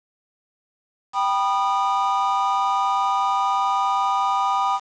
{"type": "chord", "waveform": "triangle", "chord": "G augmented", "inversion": "none", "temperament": "just", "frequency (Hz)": [784, 980, 1225], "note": ["G5", "B5", "D#6"], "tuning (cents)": [0, -14, -27], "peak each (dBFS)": -21, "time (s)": [1.13, 4.8], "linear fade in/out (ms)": 50, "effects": ["resampled to 16000 Hz", "7-bit"]}